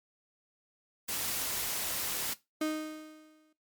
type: noise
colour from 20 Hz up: white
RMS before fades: -34 dBFS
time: 1.08-2.34 s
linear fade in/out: 10 ms
type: tone with exponential decay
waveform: 35% pulse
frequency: 310 Hz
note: D#4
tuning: 6 cents flat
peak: -26 dBFS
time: 2.61-3.53 s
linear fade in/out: 5 ms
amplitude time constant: 200 ms
effects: noise-tail reverb RT60 0.2 s tail -17 dB re dry + MP3 96 kbps